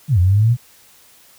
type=exponential two-way sweep; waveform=sine; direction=down then up; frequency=166.9 to 86.5 to 124.9 Hz; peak=-10 dBFS; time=0.08-0.57 s; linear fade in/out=50 ms; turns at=0.19 s; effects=white hiss -49 dBFS RMS until 1.38 s